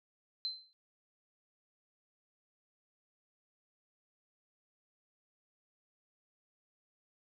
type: tone with exponential decay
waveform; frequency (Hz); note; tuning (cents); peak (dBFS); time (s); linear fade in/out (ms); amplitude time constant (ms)
sine; 4088; C8; -41; -31; 0.45-0.73; 0; 59
effects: none